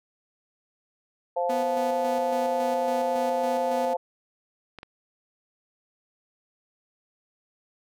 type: harmonic tone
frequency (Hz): 174.7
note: F3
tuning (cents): +1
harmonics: 3 / 4 / 5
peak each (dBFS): -26 / -28 / -30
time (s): 1.36-3.97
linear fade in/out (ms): 10
type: tone with tremolo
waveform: sawtooth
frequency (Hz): 246.9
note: B3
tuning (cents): 0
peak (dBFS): -27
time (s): 1.49-3.94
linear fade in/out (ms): 10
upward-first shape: square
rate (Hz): 3.6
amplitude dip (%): 35
type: clicks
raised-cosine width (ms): 0.3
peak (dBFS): -25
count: 2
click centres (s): 4.787 / 4.831
effects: none